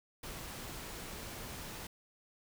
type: noise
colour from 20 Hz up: pink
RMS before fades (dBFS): -45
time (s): 0.23-1.87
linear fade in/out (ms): 5
effects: none